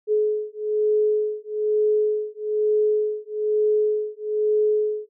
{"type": "beating tone pair", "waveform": "sine", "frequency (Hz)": [424.7, 425.8], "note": ["G#4", "G#4"], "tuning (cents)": [39, 43], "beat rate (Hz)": 1.1, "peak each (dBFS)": -22, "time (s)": [0.07, 5.09], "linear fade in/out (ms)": 50, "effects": []}